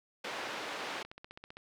pink band-pass noise, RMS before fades -40 dBFS, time 0.24-1.03 s, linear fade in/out 5 ms, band 460 to 3700 Hz, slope 12 dB/octave
click train, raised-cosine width 0.3 ms, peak -31 dBFS, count 9, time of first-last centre 1.05-1.569 s, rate 15.4 Hz
effects none

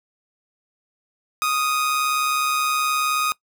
sawtooth tone with amplitude modulation, 1244.5 Hz, D#6, in tune, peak -14 dBFS, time 1.42-3.32 s, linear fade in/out 0 ms, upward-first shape sine, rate 139 Hz, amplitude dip 40%, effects noise-tail reverb RT60 0.1 s tail -21 dB re dry

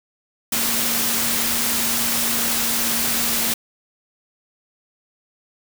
sine tone in noise, 232.2 Hz, A#3, 7 cents flat, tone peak -31 dBFS, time 0.52-3.54 s, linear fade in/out 5 ms, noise white, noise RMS -21 dBFS, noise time 0.52-3.54 s, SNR -13 dB, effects none

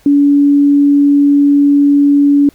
sine tone, 285.3 Hz, C#4, 50 cents sharp, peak -5 dBFS, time 0.06-2.49 s, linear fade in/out 2 ms, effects pink hiss -48 dBFS RMS until 2.54 s

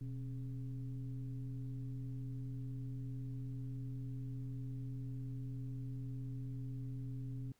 sine tone with frequency modulation, 125 Hz, B2, 21 cents sharp, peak -40 dBFS, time 0.01-7.52 s, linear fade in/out 2 ms, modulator 146 Hz, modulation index 0.68, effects pink hiss -75 dBFS RMS until 7.59 s

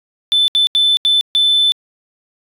sine tone bursts at uneven times, 3520 Hz, A7, in tune, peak -8 dBFS, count 5, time 0.32-0.48 / 0.55-0.67 / 0.75-0.97 / 1.05-1.21 / 1.35-1.72 s, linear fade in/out 0 ms, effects tanh soft clip ceiling -7 dBFS

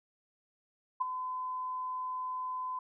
sine tone with ADSR envelope, 1017 Hz, C6, 50 cents flat, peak -25 dBFS, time 1-2.79 s, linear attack 14 ms, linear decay 16 ms, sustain -9 dB, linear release 4 ms, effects none

